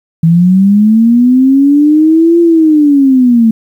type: linear two-way sweep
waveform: sine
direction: up then down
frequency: 161.1 to 343.1 to 220.2 Hz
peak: -3 dBFS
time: 0.23-3.51 s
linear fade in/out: 5 ms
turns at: 2.4 s
effects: 7-bit